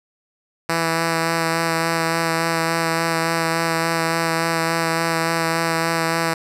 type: tone with vibrato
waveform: 5% pulse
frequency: 164.81 Hz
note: E3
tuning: in tune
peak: -7 dBFS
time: 0.69-6.34 s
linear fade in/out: 5 ms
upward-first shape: sine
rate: 3.5 Hz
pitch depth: 13 cents each way
effects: low-pass 12000 Hz 12 dB/octave